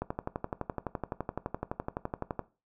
click train, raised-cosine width 1 ms, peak -18 dBFS, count 29, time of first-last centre 0.02-2.393 s, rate 11.8 Hz, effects noise-tail reverb RT60 0.3 s tail -17 dB re dry

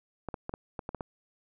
clicks, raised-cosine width 1 ms, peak -21 dBFS, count 8, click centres 0.287 / 0.342 / 0.494 / 0.539 / 0.792 / 0.891 / 0.947 / 1.008 s, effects none

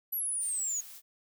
sine exponential sweep, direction down, 12000 to 6600 Hz, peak -30 dBFS, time 0.12-0.81 s, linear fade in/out 10 ms
blue noise, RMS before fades -48 dBFS, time 0.39-1.02 s, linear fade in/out 50 ms
effects none

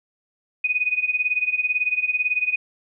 sine tone with tremolo, 2489 Hz, D#7, in tune, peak -16 dBFS, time 0.64-2.56 s, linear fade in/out 5 ms, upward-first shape sine, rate 18 Hz, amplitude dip 85%, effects none

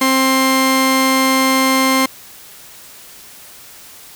sawtooth tone pair together, 264 / 1056 Hz, C4 / C6, +16 / +16 cents, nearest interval 2 octaves, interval 2400 cents, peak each -10 dBFS, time 0.01-2.06 s, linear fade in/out 5 ms, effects white hiss -39 dBFS RMS until 4.15 s

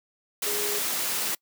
sine tone in noise, 415.3 Hz, G#4, in tune, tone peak -32 dBFS, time 0.46-0.79 s, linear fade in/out 5 ms, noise white, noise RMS -28 dBFS, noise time 0.42-1.35 s, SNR -7 dB, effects noise-tail reverb RT60 0.1 s tail -26 dB re dry + high-pass 200 Hz 12 dB/octave

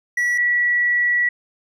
triangle / sine tone pair in turn, 1941 / 1941 Hz, B6 / B6, -31 / -31 cents, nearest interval unison, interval 0 cents, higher neither, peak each -15 dBFS, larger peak neither, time 0.17-0.38 / 0.38-1.29 s, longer second, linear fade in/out 5 ms, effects none

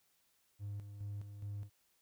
triangle tone with tremolo, 101.9 Hz, G#2, 32 cents flat, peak -37 dBFS, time 0.59-1.7 s, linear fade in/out 50 ms, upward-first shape square, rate 2.4 Hz, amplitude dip 60%, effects tanh soft clip ceiling -35 dBFS + white hiss -75 dBFS RMS until 2.01 s

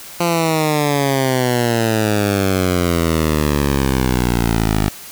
10% pulse exponential sweep, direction down, 173.6 to 51.3 Hz, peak -6 dBFS, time 0.2-4.89 s, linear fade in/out 5 ms, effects white hiss -35 dBFS RMS until 5.11 s

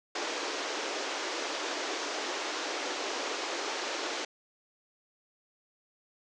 pink band-pass noise, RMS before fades -35 dBFS, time 0.15-4.25 s, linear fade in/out 5 ms, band 300 to 6800 Hz, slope 48 dB/octave, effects none

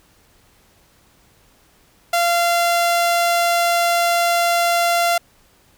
sawtooth tone, 689 Hz, F5, 24 cents flat, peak -11 dBFS, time 2.13-5.18 s, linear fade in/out 5 ms, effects pink hiss -55 dBFS RMS until 5.77 s

